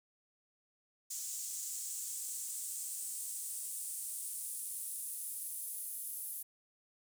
pink noise with high-pass filter sweep, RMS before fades -42 dBFS, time 1.1-6.43 s, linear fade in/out 10 ms, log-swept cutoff 7100 to 11000 Hz, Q 2.9, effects none

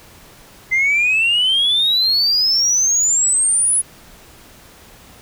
sine exponential sweep, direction up, 2053 to 10410 Hz, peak -11 dBFS, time 0.71-3.82 s, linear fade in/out 20 ms, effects tanh soft clip ceiling -10 dBFS + pink hiss -44 dBFS RMS until 5.21 s

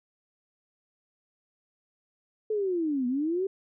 sine linear two-way sweep, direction down then up, 440 to 240.2 to 395.1 Hz, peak -25 dBFS, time 2.5-3.47 s, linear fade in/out 5 ms, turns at 3.07 s, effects none

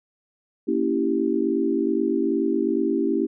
sine chord, A# diminished seventh, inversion none, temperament equal with one note detuned, 233.1 / 280.6 / 329.6 / 392 Hz, A#3 / C#4 / E4 / G4, 0 / +21 / 0 / 0 cents, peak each -27 / -25 / -24 / -25 dBFS, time 0.67-3.27 s, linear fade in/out 20 ms, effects none

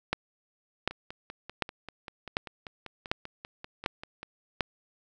two click trains, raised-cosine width 0.3 ms, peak -10 / -24 dBFS, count 7 / 18, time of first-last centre 0.13-4.608 / 0.91-4.23 s, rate 1.34 / 5.12 Hz, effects none

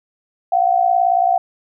sine tone pair together, 698.5 / 756.8 Hz, F5 / F#5, 0 / +39 cents, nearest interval minor second, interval 139 cents, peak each -15 dBFS, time 0.52-1.38 s, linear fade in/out 5 ms, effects none

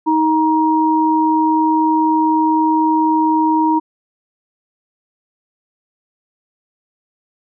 sine tone pair together, 315 / 944 Hz, D#4 / A#5, +21 / +22 cents, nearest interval octave + perfect fifth, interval 1901 cents, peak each -14 dBFS, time 0.06-3.8 s, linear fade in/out 20 ms, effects none

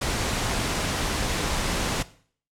pink noise, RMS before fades -26 dBFS, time 0.01-2.03 s, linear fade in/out 10 ms, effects noise-tail reverb RT60 0.5 s tail -17 dB re dry + low-pass 9000 Hz 12 dB/octave

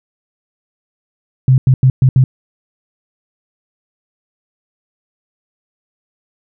sine tone bursts at uneven times, 130 Hz, C3, 11 cents flat, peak -5 dBFS, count 5, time 1.48-1.58 / 1.67-1.74 / 1.83-1.9 / 2.02-2.09 / 2.16-2.24 s, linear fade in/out 2 ms, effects none

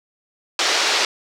white band-pass noise, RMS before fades -19 dBFS, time 0.59-1.05 s, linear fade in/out 2 ms, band 370 to 5500 Hz, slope 24 dB/octave, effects none

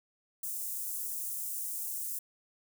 white high-pass noise, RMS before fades -37 dBFS, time 0.43-2.19 s, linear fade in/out 5 ms, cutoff 7700 Hz, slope 24 dB/octave, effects none

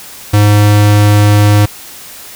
square tone, 103.83 Hz, G#2, in tune, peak -5 dBFS, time 0.33-1.66 s, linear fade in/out 10 ms, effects white hiss -31 dBFS RMS until 2.35 s

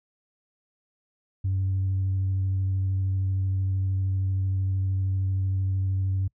sine tone with vibrato, 95.4 Hz, G2, 47 cents flat, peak -21 dBFS, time 1.44-6.28 s, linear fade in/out 10 ms, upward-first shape square, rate 13 Hz, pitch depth 9 cents each way, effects noise-tail reverb RT60 0.1 s tail -26 dB re dry + tanh soft clip ceiling -20 dBFS

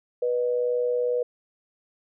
sine tone pair together, 490 / 612 Hz, B4 / D#5, -14 / -29 cents, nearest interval major third, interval 385 cents, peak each -22 / -32 dBFS, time 0.22-1.23 s, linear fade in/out 5 ms, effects none

